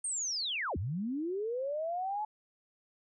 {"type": "linear two-way sweep", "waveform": "sine", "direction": "down then up", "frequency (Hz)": [8870, 74.1, 864], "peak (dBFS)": -32, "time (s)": [0.04, 2.25], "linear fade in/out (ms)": 5, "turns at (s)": 0.77, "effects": []}